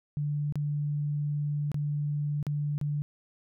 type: tone with dropouts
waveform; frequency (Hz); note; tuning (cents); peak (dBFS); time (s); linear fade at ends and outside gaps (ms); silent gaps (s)
sine; 146.83; D3; 0; -27; 0.17-3.02; 0; 0.524-0.556 / 1.717-1.744 / 2.428-2.467 / 2.78-2.813
effects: none